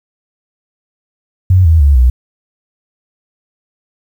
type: tone with pitch steps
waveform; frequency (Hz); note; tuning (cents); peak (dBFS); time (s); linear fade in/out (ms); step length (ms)
sine; 92.5 / 80.99 / 70.92 / 62.09; F#2 / E2 / C#2 / B1; 0 / -30 / +40 / +10; -4; 1.5-2.1; 5; 150
effects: 7-bit